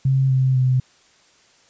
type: tone with pitch steps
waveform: sine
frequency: 133.7 / 131.02 / 128.4 Hz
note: C3 / C3 / C3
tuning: +38 / +3 / -32 cents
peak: -14 dBFS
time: 0.05-0.8 s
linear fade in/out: 5 ms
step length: 250 ms
effects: white hiss -55 dBFS RMS until 1.69 s + resampled to 16000 Hz